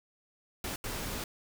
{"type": "noise bursts at uneven times", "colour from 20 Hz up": "pink", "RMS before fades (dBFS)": -37, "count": 2, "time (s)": [[0.64, 0.76], [0.84, 1.24]], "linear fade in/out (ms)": 2, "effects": []}